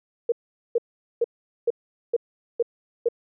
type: tone bursts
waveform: sine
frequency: 470 Hz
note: A#4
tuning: 14 cents sharp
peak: -17 dBFS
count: 7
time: 0.29-3.087 s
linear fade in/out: 5 ms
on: 31 ms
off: 430 ms
effects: none